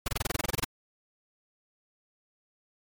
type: noise bursts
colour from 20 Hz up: pink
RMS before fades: -28 dBFS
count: 13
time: 0.06-0.646 s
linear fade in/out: 5 ms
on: 22 ms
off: 25 ms
effects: MP3 96 kbps